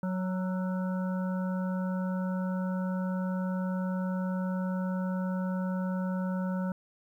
harmonic tone with a mistuned harmonic, 185 Hz, F#3, in tune, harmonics 1 / 3 / 5 / 7 / 8, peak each -29 / -39 / -43 / -46 / -47 dBFS, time 0.03-6.72 s, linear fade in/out 2 ms, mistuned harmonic 7, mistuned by +46 cents, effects 11-bit

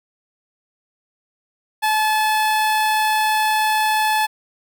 sawtooth tone with notch filter, 863 Hz, A5, 34 cents flat, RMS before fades -18 dBFS, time 1.82-4.27 s, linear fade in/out 20 ms, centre 6500 Hz, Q 1.9, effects none

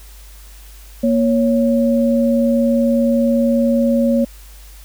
sine tone pair together, 235.4 / 554.4 Hz, A#3 / C#5, +17 / 0 cents, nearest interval octave + minor third, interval 1483 cents, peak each -13 / -17 dBFS, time 1.03-4.25 s, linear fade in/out 10 ms, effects added 50 Hz sine -37 dBFS peak until 4.84 s + white hiss -45 dBFS RMS until 4.84 s

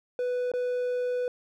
triangle tone with dropouts, 495.3 Hz, B4, 5 cents sharp, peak -24 dBFS, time 0.19-1.28 s, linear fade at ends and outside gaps 1 ms, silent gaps 0.517-0.537 s, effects none

